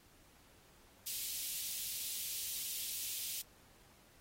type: high-pass noise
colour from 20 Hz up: white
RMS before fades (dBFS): -41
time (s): 1.06-3.42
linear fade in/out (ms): 10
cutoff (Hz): 2700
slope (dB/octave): 24
effects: pink hiss -65 dBFS RMS until 4.2 s + AAC 48 kbps